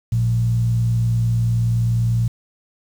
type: tone with frequency modulation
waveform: sine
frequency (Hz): 115.6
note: A#2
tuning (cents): -14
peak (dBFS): -15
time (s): 0.12-2.28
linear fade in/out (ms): 5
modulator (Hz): 60.5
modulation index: 0.39
effects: 7-bit